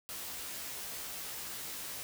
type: noise with comb filter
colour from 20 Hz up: white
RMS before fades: -42 dBFS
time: 0.09-2.03 s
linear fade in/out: 0 ms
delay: 15 ms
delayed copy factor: +0.95
effects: none

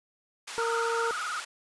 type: band-pass noise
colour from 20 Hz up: pink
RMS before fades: -40 dBFS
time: 0.47-1.45 s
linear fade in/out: 10 ms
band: 1200 to 9600 Hz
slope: 12 dB/octave
type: harmonic tone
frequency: 461.5 Hz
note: A#4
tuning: 17 cents flat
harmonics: 1 / 2 / 3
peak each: -29 / -33 / -35 dBFS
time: 0.58-1.11 s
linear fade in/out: 0 ms
type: tone with vibrato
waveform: sine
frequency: 1346 Hz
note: E6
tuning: 36 cents sharp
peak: -31 dBFS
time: 0.59-1.4 s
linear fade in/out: 0 ms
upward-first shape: sine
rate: 20 Hz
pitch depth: 160 cents each way
effects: resampled to 24000 Hz

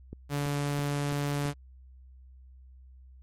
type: click train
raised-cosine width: 3 ms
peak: -27 dBFS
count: 5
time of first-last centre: 0.13-1.455 s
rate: 3.02 Hz
type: tone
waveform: sawtooth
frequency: 143.8 Hz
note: D3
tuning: 36 cents flat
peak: -24 dBFS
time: 0.29-1.54 s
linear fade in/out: 50 ms
effects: added 64 Hz sine -49 dBFS peak until 3.22 s + MP3 64 kbps

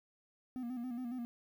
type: tone with vibrato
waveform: triangle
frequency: 245.7 Hz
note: B3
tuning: 9 cents flat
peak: -36 dBFS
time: 0.56-1.25 s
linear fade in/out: 0 ms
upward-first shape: square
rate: 7.2 Hz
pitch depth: 63 cents each way
effects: 11-bit

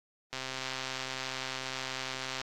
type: click train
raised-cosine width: 0.2 ms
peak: -19 dBFS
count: 274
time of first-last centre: 0.33-2.414 s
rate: 131 Hz
effects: AAC 48 kbps

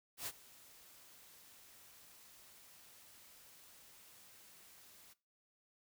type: noise with ADSR envelope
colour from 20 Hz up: white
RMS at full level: -41 dBFS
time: 0.17-5.14 s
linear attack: 100 ms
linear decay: 45 ms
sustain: -20 dB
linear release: 17 ms
effects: noise-tail reverb RT60 0.3 s tail -19 dB re dry

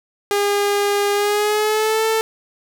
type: tone with pitch glide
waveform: sawtooth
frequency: 406.5 to 443.3 Hz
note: G#4 to A4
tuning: -37 to +13 cents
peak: -12 dBFS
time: 0.31-2.21 s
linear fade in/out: 0 ms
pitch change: +150 cents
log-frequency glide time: 1.13-2.05 s
effects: none

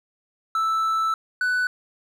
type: tone pair in turn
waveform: triangle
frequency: 1318.5 / 1491.2 Hz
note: E6 / F#6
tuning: 0 / +13 cents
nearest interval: major second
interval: 213 cents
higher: second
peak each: -18 dBFS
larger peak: neither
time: 0.55-1.14 / 1.41-1.67 s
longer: first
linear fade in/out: 2 ms
effects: none

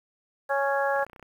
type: harmonic tone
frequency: 277.2 Hz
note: C#4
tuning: in tune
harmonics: 2 / 3 / 4 / 5 / 6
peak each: -26 / -28 / -33 / -34 / -30 dBFS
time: 0.49-1.05 s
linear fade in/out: 20 ms
type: clicks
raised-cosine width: 0.5 ms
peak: -31 dBFS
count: 9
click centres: 0.962 / 0.994 / 1.028 / 1.066 / 1.098 / 1.132 / 1.162 / 1.196 / 1.227 s
effects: 9-bit

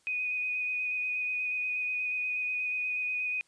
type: tone with vibrato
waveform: sine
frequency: 2489 Hz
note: D#7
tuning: in tune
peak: -29 dBFS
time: 0.07-3.41 s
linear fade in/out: 0 ms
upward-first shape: square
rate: 8.3 Hz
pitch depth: 13 cents each way
effects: white hiss -68 dBFS RMS until 3.47 s + resampled to 22050 Hz

